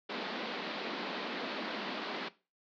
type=band-pass noise; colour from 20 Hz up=pink; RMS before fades=-39 dBFS; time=0.09-2.29 s; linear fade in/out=10 ms; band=200 to 4500 Hz; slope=48 dB/octave; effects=noise-tail reverb RT60 0.3 s tail -18 dB re dry